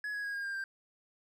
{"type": "tone with pitch steps", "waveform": "triangle", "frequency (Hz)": [1687, 1664.7, 1642.8, 1621.1, 1599.7, 1578.6], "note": ["G#6", "G#6", "G#6", "G#6", "G6", "G6"], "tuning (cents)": [27, 4, -19, -42, 35, 12], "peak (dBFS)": -33, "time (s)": [0.04, 0.64], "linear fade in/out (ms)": 2, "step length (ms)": 100, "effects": []}